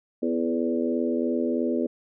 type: harmonic tone with a mistuned harmonic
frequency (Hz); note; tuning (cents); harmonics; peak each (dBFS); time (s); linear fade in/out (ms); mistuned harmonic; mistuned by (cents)
83; E2; +12; 3 / 4 / 5 / 6 / 7; -26 / -28 / -30 / -32 / -33; 0.22-1.87; 10; 5; +21
effects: none